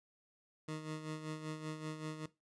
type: tone with tremolo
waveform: 20% pulse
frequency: 155.56 Hz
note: D#3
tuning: in tune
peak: -34 dBFS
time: 0.68-2.26 s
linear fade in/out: 5 ms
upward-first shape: sine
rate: 5.2 Hz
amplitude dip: 60%
effects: noise-tail reverb RT60 0.2 s tail -17 dB re dry + resampled to 22050 Hz